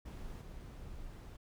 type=noise with level steps; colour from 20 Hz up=brown; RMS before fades=-45 / -48 dBFS; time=0.05-1.37 s; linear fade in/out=10 ms; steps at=0.41 s; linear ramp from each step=2 ms; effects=none